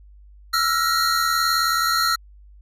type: tone cluster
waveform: square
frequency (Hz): 1332 / 1411 / 1891 / 4231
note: E6 / F6 / A#6 / C8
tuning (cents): +18 / +17 / +24 / +19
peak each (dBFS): -21 / -26 / -29 / -26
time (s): 0.53-2.16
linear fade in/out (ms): 10
effects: added 50 Hz sine -44 dBFS peak until 2.61 s + resampled to 32000 Hz